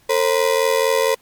35% pulse ring-modulated tone, 493.9 Hz, B4, in tune, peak -10 dBFS, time 0.09-1.15 s, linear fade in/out 10 ms, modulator 42.1 Hz, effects pink hiss -55 dBFS RMS until 1.21 s + MP3 96 kbps

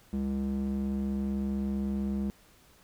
square tone with band-pass filter, 67.8 Hz, C#2, 38 cents flat, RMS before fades -31 dBFS, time 0.13-2.3 s, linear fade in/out 0 ms, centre 220 Hz, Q 2.7, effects pink hiss -60 dBFS RMS until 2.83 s

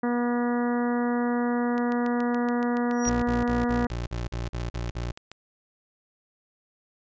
harmonic tone, 241.1 Hz, B3, 41 cents flat, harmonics 1 / 2 / 3 / 4 / 5 / 6 / 7 / 8, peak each -24 / -30 / -34 / -36 / -38 / -40 / -41 / -42 dBFS, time 0.03-3.87 s, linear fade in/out 5 ms
click train, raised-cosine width 0.2 ms, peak -23 dBFS, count 26, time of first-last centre 1.78-5.316 s, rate 7.07 Hz
sine tone with exponential growth, 5720 Hz, F8, 41 cents sharp, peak -22 dBFS, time 2.92-3.09 s, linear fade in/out 0 ms, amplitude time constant 36 ms
25% pulse tone bursts, 59.2 Hz, A#1, 27 cents sharp, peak -25 dBFS, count 10, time 3.06-5.12 s, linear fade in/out 10 ms, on 170 ms, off 40 ms
effects resampled to 16000 Hz

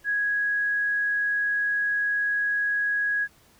sine tone, 1661.2 Hz, G#6, in tune, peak -22 dBFS, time 0.04-3.28 s, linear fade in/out 50 ms, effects pink hiss -58 dBFS RMS until 3.59 s

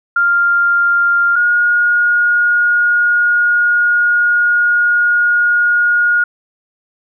sine tone pair in turn, 1397 / 1434.6 Hz, F6 / F6, 0 / +46 cents, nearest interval unison, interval 46 cents, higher second, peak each -9 dBFS, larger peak neither, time 0.16-1.36 / 1.36-6.24 s, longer second, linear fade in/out 5 ms, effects none

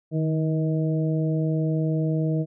harmonic tone with a mistuned harmonic, 158.8 Hz, D#3, 36 cents sharp, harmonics 1 / 2 / 3 / 4, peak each -22 / -28 / -32 / -34 dBFS, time 0.11-2.46 s, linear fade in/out 50 ms, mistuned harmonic 1, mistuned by -32 cents, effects none

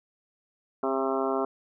harmonic tone with a mistuned harmonic, 133.6 Hz, C3, 36 cents sharp, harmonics 2 / 3 / 4 / 5 / 6 / 7 / 8 / 9 / 10, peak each -32 / -29 / -36 / -31 / -36 / -38 / -35 / -38 / -37 dBFS, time 0.83-1.45 s, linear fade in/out 2 ms, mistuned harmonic 4, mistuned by +25 cents, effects none

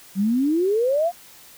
sine exponential sweep, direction up, 185.9 to 722 Hz, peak -17 dBFS, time 0.15-1.12 s, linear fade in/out 50 ms, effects white hiss -47 dBFS RMS until 1.57 s

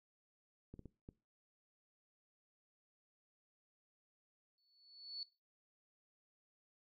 clicks, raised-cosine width 3 ms, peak -38 dBFS, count 4, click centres 0.74 / 0.793 / 0.857 / 1.089 s
sine tone with exponential growth, 4435 Hz, C#8, in tune, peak -39 dBFS, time 4.58-5.23 s, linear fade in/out 1 ms, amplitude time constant 140 ms
effects noise-tail reverb RT60 0.3 s tail -20 dB re dry + MP3 64 kbps

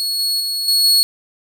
40% pulse tone with level steps, 4352 Hz, C#8, 33 cents flat, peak -17 / -15 / -18 / -11 / -9 dBFS, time 0-1.03 s, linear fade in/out 0 ms, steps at 0.19 / 0.4 / 0.68 / 0.84 s, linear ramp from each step 2 ms, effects none

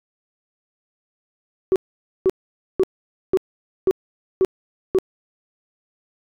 sine tone bursts, 377.5 Hz, F#4, 35 cents sharp, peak -11 dBFS, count 7, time 1.72-4.986 s, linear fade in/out 0 ms, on 38 ms, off 500 ms, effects tanh soft clip ceiling -9 dBFS

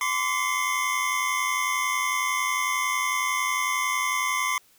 square tone cluster, 1028 / 1155 / 2059 / 2150 Hz, C6 / D6 / C7 / C7, -31 / -29 / -28 / +47 cents, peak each -30 dBFS, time 0.01-4.58 s, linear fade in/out 2 ms, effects white hiss -59 dBFS RMS until 4.78 s

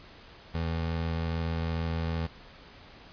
25% pulse tone, 82.41 Hz, E2, in tune, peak -25 dBFS, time 0.54-2.27 s, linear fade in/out 10 ms, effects pink hiss -51 dBFS RMS until 3.12 s + resampled to 11025 Hz

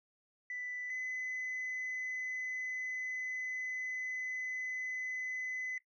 sine tone pair in turn, 1987 / 2019 Hz, B6 / B6, +10 / +38 cents, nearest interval unison, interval 28 cents, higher second, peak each -38 / -35 dBFS, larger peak second, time 0.5-0.9 / 0.9-5.78 s, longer second, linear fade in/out 2 ms, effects noise-tail reverb RT60 0.1 s tail -17 dB re dry + tanh soft clip ceiling -34 dBFS

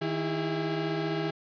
35% pulse tone cluster, 157.9 / 330.9 / 406.4 Hz, D#3 / E4 / G#4, +26 / +7 / -38 cents, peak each -31 dBFS, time 0.01-1.31 s, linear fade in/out 10 ms, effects resampled to 11025 Hz + 10-bit

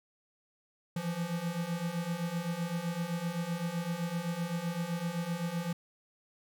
square beating tone pair, 165.9 / 173.7 Hz, E3 / F3, +11 / -9 cents, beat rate 7.8 Hz, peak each -38 / -35 dBFS, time 0.96-5.73 s, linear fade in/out 5 ms, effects none

